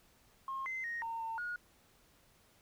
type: tone with pitch steps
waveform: sine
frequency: 1072 / 2065 / 1867 / 914 / 903 / 1443 Hz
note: C6 / C7 / A#6 / A#5 / A5 / F#6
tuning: +42 / -23 / +2 / -34 / +45 / -44 cents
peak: -36 dBFS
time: 0.48-1.56 s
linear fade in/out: 2 ms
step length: 180 ms
effects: tanh soft clip ceiling -32 dBFS + pink hiss -67 dBFS RMS until 2.61 s